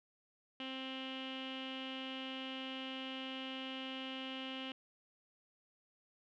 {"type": "tone with low-pass filter", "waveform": "sawtooth", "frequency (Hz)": 263.2, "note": "C4", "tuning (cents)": 10, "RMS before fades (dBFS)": -44, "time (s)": [0.6, 4.72], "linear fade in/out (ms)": 2, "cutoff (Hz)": 3000, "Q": 9.2, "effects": []}